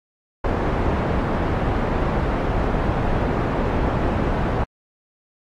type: low-pass noise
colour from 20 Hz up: pink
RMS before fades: -21 dBFS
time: 0.44-4.64 s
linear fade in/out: 5 ms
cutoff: 1100 Hz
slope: 12 dB/octave
effects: AAC 48 kbps